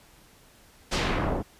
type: noise with low-pass filter sweep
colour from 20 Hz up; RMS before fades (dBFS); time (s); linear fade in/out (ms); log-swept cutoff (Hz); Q
pink; -27; 0.91-1.43; 20; 7000 to 510; 0.96
effects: pink hiss -56 dBFS RMS until 1.59 s + resampled to 32000 Hz